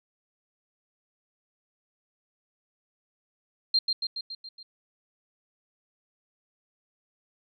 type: tone with echo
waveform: sine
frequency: 4186 Hz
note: C8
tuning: in tune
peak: -19 dBFS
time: 3.74-3.79 s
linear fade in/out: 5 ms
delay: 140 ms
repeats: 6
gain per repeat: -4 dB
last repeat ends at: 4.63 s
effects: none